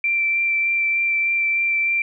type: tone with vibrato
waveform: sine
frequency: 2349 Hz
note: D7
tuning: in tune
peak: -17 dBFS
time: 0.04-2.02 s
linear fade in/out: 2 ms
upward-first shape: sine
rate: 3.3 Hz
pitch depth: 10 cents each way
effects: none